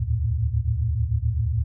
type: tone cluster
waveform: sine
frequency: 71.6 / 80.3 / 108.1 / 115.1 Hz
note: D2 / E2 / A2 / A#2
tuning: -43 / -45 / -30 / -22 cents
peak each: -26 dBFS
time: 0-1.64 s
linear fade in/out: 10 ms
effects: none